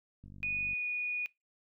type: click train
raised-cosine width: 5 ms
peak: -39 dBFS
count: 25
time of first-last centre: 0.24-0.732 s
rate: 48.8 Hz
type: tone with pitch glide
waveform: sine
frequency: 2475 to 2461 Hz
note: D#7 to D#7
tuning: -10 to -20 cents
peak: -31 dBFS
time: 0.43-1.26 s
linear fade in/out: 0 ms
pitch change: -10 cents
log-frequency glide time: 0.69-0.85 s
effects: noise-tail reverb RT60 0.2 s tail -22 dB re dry